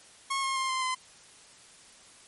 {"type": "tone with pitch steps", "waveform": "sawtooth", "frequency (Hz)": [1089, 1073.4, 1058, 1042.8, 1027.9], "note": ["C#6", "C6", "C6", "C6", "C6"], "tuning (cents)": [-31, 44, 19, -6, -31], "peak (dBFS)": -24, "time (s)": [0.3, 0.95], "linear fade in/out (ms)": 10, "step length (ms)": 130, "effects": ["white hiss -54 dBFS RMS until 2.27 s", "MP3 48 kbps"]}